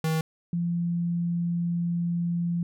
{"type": "tone pair in turn", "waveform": ["square", "sine"], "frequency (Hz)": [159.4, 171.83], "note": ["D#3", "F3"], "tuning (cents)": [42, -28], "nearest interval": "minor second", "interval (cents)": 130, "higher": "second", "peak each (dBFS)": -24, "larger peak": "neither", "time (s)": [[0.04, 0.21], [0.53, 2.63]], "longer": "second", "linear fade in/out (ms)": 2, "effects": []}